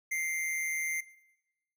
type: tone with amplitude modulation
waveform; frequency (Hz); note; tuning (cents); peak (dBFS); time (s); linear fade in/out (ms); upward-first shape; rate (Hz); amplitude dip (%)
square; 2093; C7; 0; -29; 0.11-1.01; 10; sine; 159; 40
effects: noise-tail reverb RT60 0.9 s tail -19 dB re dry